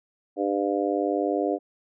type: harmonic tone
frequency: 100 Hz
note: G2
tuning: 35 cents sharp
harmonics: 3 / 4 / 5 / 6 / 7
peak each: -27 / -28 / -29 / -30 / -30 dBFS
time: 0.36-1.59 s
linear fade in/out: 50 ms
effects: none